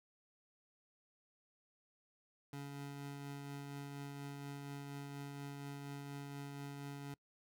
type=tone with tremolo; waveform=25% pulse; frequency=141.3 Hz; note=C#3; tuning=34 cents sharp; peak=-40 dBFS; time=2.53-7.14 s; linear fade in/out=2 ms; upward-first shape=triangle; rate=4.2 Hz; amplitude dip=30%; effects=noise-tail reverb RT60 0.1 s tail -25 dB re dry